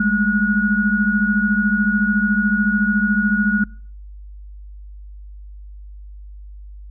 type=tone cluster; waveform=sine; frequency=202.2 / 216 / 1452 Hz; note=G#3 / A3 / F#6; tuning=-46 / -32 / -33 cents; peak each=-19 dBFS; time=0-3.64 s; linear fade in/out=5 ms; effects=noise-tail reverb RT60 0.5 s tail -25 dB re dry + added 50 Hz sine -34 dBFS peak until 6.9 s